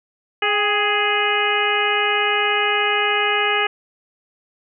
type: harmonic tone with a mistuned harmonic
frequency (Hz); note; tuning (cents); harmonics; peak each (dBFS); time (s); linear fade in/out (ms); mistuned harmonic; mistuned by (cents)
416.7; G#4; +6; 1 / 2 / 3 / 4 / 5 / 6 / 7; -24 / -24 / -24 / -24 / -24 / -24 / -24; 0.42-3.67; 5; 2; -48
effects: none